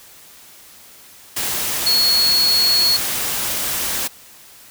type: tone in noise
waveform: sine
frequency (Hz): 4345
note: C#8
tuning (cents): -35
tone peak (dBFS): -13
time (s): 1.86-2.97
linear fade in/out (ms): 10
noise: white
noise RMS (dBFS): -22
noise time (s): 1.36-4.08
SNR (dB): +6
effects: white hiss -44 dBFS RMS until 4.7 s